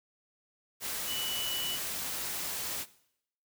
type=tone in noise; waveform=sine; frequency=2960 Hz; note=F#7; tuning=in tune; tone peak=-34 dBFS; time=1.06-1.79 s; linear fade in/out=50 ms; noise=white; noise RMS=-36 dBFS; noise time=0.8-2.86 s; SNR=-1 dB; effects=noise-tail reverb RT60 0.7 s tail -18 dB re dry